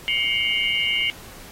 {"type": "tone cluster", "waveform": "sine", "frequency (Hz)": [2134, 2255, 2849, 3050], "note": ["C7", "C#7", "F7", "G7"], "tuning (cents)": [34, 29, 34, -48], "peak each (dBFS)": [-25, -26, -23, -28], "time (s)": [0.08, 1.1], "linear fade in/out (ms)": 0, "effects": ["pink hiss -43 dBFS RMS until 1.51 s", "AAC 48 kbps"]}